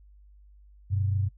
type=tone pair together; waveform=sine; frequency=96.7 / 123.26 Hz; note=G2 / B2; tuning=-23 / -3 cents; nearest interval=major third; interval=420 cents; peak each=-24 / -33 dBFS; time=0.9-1.29 s; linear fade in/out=20 ms; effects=noise-tail reverb RT60 0.1 s tail -20 dB re dry + added 50 Hz sine -51 dBFS peak until 1.37 s